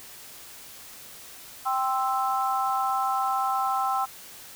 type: chord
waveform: sine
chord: C major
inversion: second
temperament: equal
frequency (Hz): 784 / 1046.5 / 1318.5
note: G5 / C6 / E6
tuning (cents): 0 / 0 / 0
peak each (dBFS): -26 / -29 / -28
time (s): 1.65-4.06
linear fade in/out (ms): 20
effects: white hiss -45 dBFS RMS until 4.55 s